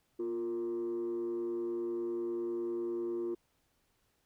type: tone with frequency modulation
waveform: sine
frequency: 350.9 Hz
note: F4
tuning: 8 cents sharp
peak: -31 dBFS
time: 0.19-3.35 s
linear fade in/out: 10 ms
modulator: 110 Hz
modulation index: 0.42
effects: tanh soft clip ceiling -31 dBFS + pink hiss -75 dBFS RMS until 4.25 s